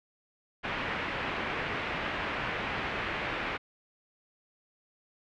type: low-pass noise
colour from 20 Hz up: white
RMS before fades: -34 dBFS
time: 0.63-3.58 s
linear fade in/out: 20 ms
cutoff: 2500 Hz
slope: 24 dB/octave
effects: none